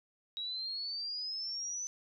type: exponential sweep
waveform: sine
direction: up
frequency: 3834 to 6070 Hz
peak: -36 dBFS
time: 0.37-1.87 s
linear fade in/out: 0 ms
effects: none